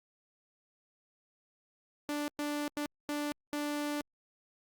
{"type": "tone bursts at uneven times", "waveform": "sawtooth", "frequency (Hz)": 293.7, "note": "D4", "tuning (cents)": 0, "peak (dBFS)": -29, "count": 5, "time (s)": [[2.09, 2.28], [2.39, 2.68], [2.77, 2.86], [3.09, 3.32], [3.53, 4.01]], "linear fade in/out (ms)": 0, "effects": ["Opus 48 kbps"]}